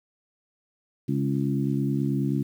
harmonic tone with a mistuned harmonic, 69.3 Hz, C#2, in tune, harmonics 2 / 3 / 4 / 5, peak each -26 / -28 / -28 / -33 dBFS, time 1.08-2.43 s, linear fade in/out 10 ms, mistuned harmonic 5, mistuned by -16 cents, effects 9-bit

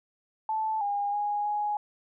sine tone with pitch steps, 875 / 812 / 826 / 833 Hz, A5 / G#5 / G#5 / G#5, -10 / -39 / -10 / +5 cents, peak -26 dBFS, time 0.49-1.77 s, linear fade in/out 2 ms, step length 320 ms, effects none

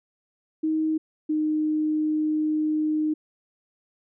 sine tone pair in turn, 314.3 / 307.8 Hz, D#4 / D#4, +18 / -19 cents, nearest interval unison, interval 37 cents, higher first, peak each -21 dBFS, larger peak neither, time 0.63-0.98 / 1.29-3.14 s, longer second, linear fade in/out 10 ms, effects none

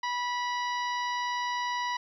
harmonic tone with a mistuned harmonic, 979 Hz, B5, 15 cents flat, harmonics 1 / 2 / 3 / 4 / 5 / 6, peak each -30 / -35 / -42 / -42 / -45 / -47 dBFS, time 0.03-1.97 s, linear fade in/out 5 ms, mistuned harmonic 6, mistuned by -56 cents, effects 11-bit

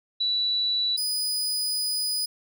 sine / sawtooth tone pair in turn, 3946 / 4972 Hz, B7 / D#8, -2 / -2 cents, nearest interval major third, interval 400 cents, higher second, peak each -22 dBFS, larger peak neither, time 0.2-0.97 / 0.97-2.26 s, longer second, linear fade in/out 10 ms, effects none

